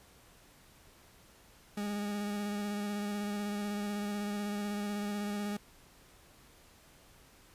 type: tone with vibrato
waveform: 40% pulse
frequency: 205.6 Hz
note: G#3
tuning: 17 cents flat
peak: -33 dBFS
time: 1.77-5.57 s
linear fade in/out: 5 ms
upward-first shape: square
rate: 16 Hz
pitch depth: 16 cents each way
effects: pink hiss -60 dBFS RMS until 7.54 s + resampled to 32000 Hz

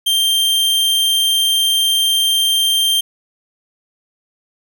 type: tone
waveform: 45% pulse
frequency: 3164 Hz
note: G7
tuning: 15 cents sharp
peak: -12 dBFS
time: 0.06-3.01 s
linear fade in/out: 10 ms
effects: none

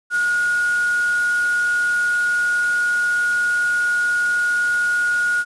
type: tone in noise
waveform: sine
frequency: 1441 Hz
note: F#6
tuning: 46 cents flat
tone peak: -16 dBFS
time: 0.1-5.45 s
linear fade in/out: 50 ms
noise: white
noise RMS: -34 dBFS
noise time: 0.1-5.45 s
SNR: +15 dB
effects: resampled to 24000 Hz

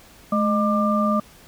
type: tone cluster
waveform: sine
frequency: 213.9 / 613 / 1191 Hz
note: A3 / D#5 / D6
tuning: -49 / -26 / +24 cents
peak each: -20 / -24 / -22 dBFS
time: 0.32-1.2 s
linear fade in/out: 5 ms
effects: pink hiss -49 dBFS RMS until 1.47 s

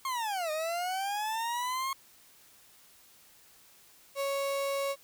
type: linear two-way sweep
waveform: 40% pulse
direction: down then up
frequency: 1088 to 608 to 1088 Hz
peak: -30 dBFS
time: 0.05-1.93 s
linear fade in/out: 2 ms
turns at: 0.51 s
type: tone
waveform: 35% pulse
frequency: 554 Hz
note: C#5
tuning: 1 cent flat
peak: -28 dBFS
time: 4.15-4.96 s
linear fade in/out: 50 ms
effects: white hiss -59 dBFS RMS until 5.03 s

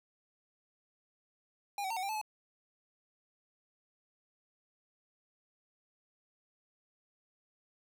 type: tone with pitch steps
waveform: square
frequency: 810 / 759 / 909 / 743 / 791 / 869 / 856 Hz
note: G#5 / F#5 / A#5 / F#5 / G5 / A5 / A5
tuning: -43 / +44 / -44 / +7 / +15 / -22 / -48 cents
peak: -35 dBFS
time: 1.78-2.214 s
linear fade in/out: 2 ms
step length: 62 ms
effects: none

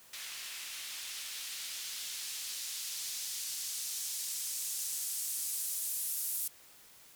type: noise with band-pass filter sweep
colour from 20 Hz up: blue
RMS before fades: -39 dBFS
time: 0.13-6.48 s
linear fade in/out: 5 ms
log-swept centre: 2300 to 11000 Hz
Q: 0.93
effects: white hiss -58 dBFS RMS until 7.15 s

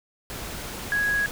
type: tone in noise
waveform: sine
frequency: 1661.2 Hz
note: G#6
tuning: in tune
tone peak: -21 dBFS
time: 0.92-1.26 s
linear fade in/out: 0 ms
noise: pink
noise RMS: -35 dBFS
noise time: 0.3-1.31 s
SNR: +11 dB
effects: none

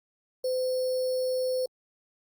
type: tone with sample-and-hold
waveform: sine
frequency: 511 Hz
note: C5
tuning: 41 cents flat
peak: -25 dBFS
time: 0.44-1.66 s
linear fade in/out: 5 ms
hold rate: 4900 Hz
effects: Opus 32 kbps

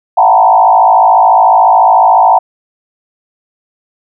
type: tone with frequency modulation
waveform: sine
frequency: 824 Hz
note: G#5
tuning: 14 cents flat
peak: -3 dBFS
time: 0.17-2.39 s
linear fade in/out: 10 ms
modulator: 54 Hz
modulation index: 2.5
effects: none

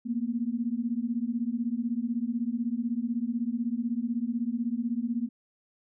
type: beating tone pair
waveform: sine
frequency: 227.8 / 243.8 Hz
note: A#3 / B3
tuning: -40 / -22 cents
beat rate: 16 Hz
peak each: -30 dBFS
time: 0.05-5.29 s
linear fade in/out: 20 ms
effects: none

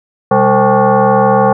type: tone with frequency modulation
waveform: sine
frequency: 126.8 Hz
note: B2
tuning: 46 cents sharp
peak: -6 dBFS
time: 0.31-1.53 s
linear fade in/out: 5 ms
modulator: 327 Hz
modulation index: 2.9
effects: none

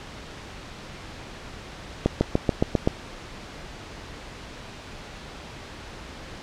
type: accelerating click train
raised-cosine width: 2 ms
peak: -5 dBFS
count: 7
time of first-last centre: 2.06-2.875 s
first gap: 150 ms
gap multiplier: 0.96
effects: pink hiss -40 dBFS RMS until 6.42 s + low-pass 5000 Hz 12 dB/octave

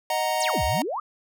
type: chord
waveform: square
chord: D# minor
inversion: none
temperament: equal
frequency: 622.3 / 740 / 932.3 Hz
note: D#5 / F#5 / A#5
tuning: 0 / 0 / 0 cents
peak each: -28 dBFS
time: 0.1-0.82 s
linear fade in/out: 2 ms
type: exponential two-way sweep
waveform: sine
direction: down then up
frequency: 9956 to 57.6 to 1290 Hz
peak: -26 dBFS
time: 0.4-1 s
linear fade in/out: 5 ms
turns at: 0.64 s
effects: none

